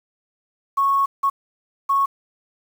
sine tone bursts at uneven times, 1103 Hz, C#6, 9 cents flat, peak -15 dBFS, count 3, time 0.77-1.06 / 1.23-1.3 / 1.89-2.06 s, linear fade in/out 10 ms, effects 7-bit

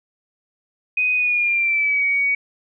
sine tone with pitch glide, 2498 to 2251 Hz, D#7 to C#7, +6 to +26 cents, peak -16 dBFS, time 0.97-2.35 s, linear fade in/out 5 ms, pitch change -180 cents, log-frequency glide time 1.15-2.05 s, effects none

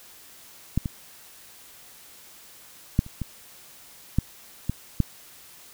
clicks, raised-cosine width 5 ms, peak -9 / -15 / -6 / -28 / -16 / -7 / -12 / -7 dBFS, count 8, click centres 0.776 / 0.858 / 2.991 / 3.064 / 3.217 / 4.186 / 4.696 / 5.003 s, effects white hiss -49 dBFS RMS until 5.73 s

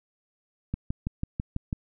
click train, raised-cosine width 5 ms, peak -16 dBFS, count 7, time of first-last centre 0.74-1.728 s, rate 6.07 Hz, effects none

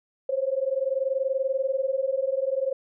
sine tone pair together, 523.3 / 543.8 Hz, C5 / C#5, 0 / -33 cents, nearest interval minor second, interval 67 cents, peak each -26 / -26 dBFS, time 0.29-2.73 s, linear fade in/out 5 ms, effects none

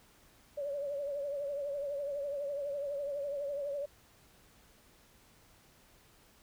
sine tone with vibrato, 568 Hz, C#5, 42 cents sharp, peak -34 dBFS, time 0.57-3.86 s, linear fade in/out 10 ms, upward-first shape triangle, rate 12 Hz, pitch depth 72 cents each way, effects pink hiss -63 dBFS RMS until 6.42 s

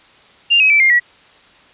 sine tone with pitch steps, 2794 / 2547 / 2322 / 2117 / 1930.5 Hz, F7 / D#7 / D7 / C7 / B6, 0 / +40 / -20 / +20 / -40 cents, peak -8 dBFS, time 0.5-1 s, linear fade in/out 20 ms, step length 100 ms, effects white hiss -47 dBFS RMS until 1.73 s + resampled to 8000 Hz

